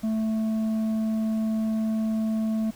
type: tone with tanh clipping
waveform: sine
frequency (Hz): 220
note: A3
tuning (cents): 0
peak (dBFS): -24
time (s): 0.03-2.71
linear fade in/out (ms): 10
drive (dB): 6
effects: pink hiss -50 dBFS RMS until 2.75 s